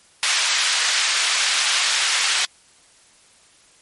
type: band-pass noise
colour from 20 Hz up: white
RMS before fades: -20 dBFS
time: 0.23-2.45 s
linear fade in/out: 0 ms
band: 1300 to 4900 Hz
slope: 12 dB/octave
effects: white hiss -53 dBFS RMS until 3.81 s + MP3 48 kbps